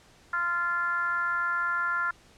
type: tone with frequency modulation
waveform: sine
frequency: 1387 Hz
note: F6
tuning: 12 cents flat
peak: -25 dBFS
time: 0.33-2.11 s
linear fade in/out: 5 ms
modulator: 349 Hz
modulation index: 0.77
effects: pink hiss -57 dBFS RMS until 2.37 s + low-pass 8000 Hz 12 dB/octave